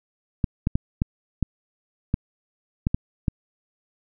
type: clicks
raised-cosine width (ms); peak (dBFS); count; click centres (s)
5; -8; 9; 0.442 / 0.671 / 0.755 / 1.019 / 1.427 / 2.141 / 2.869 / 2.945 / 3.282
effects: none